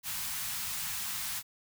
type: band-stop noise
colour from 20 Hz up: white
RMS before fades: -36 dBFS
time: 0.03-1.43 s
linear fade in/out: 50 ms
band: 200 to 860 Hz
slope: 24 dB/octave
effects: none